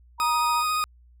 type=tone; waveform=sine; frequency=946 Hz; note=A#5; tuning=25 cents sharp; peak=-24 dBFS; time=0.18-0.64 s; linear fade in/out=50 ms
type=tone with vibrato; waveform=40% pulse; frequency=1244.5 Hz; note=D#6; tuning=in tune; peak=-22 dBFS; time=0.2-0.84 s; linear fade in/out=0 ms; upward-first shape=triangle; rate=14 Hz; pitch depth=15 cents each way
effects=added 60 Hz sine -51 dBFS peak until 1.2 s